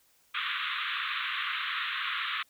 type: band-pass noise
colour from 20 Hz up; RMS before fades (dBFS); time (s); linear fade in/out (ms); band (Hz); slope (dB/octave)
pink; -33; 0.34-2.43; 10; 1100 to 3800; 96
effects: white hiss -66 dBFS RMS until 2.49 s